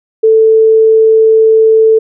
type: tone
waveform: sine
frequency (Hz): 442.4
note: A4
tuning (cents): +9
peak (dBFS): -3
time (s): 0.23-1.99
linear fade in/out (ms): 10
effects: none